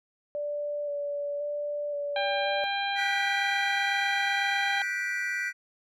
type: tone with vibrato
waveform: sine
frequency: 581 Hz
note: D5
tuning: 19 cents flat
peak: -29 dBFS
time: 0.35-2.64 s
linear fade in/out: 0 ms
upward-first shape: square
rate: 0.95 Hz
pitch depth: 14 cents each way
type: harmonic tone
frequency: 798 Hz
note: G5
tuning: 31 cents sharp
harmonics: 1 / 2 / 3 / 4 / 5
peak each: -30 / -33 / -35 / -36 / -37 dBFS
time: 2.16-4.82 s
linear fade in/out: 2 ms
type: chord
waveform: triangle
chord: G major seventh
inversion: third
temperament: just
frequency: 1470 / 1568 / 1960 / 2352 Hz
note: F#6 / G6 / B6 / D7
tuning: -12 / 0 / -14 / +2 cents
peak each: -34 / -34 / -29 / -35 dBFS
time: 2.95-5.53 s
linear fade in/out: 50 ms
effects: none